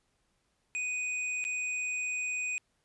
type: tone with dropouts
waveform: square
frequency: 2489 Hz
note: D#7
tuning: in tune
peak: -32 dBFS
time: 0.75-2.58 s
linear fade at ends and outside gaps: 0 ms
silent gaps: 1.441-1.45 s
effects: pink hiss -75 dBFS RMS until 2.84 s + resampled to 24000 Hz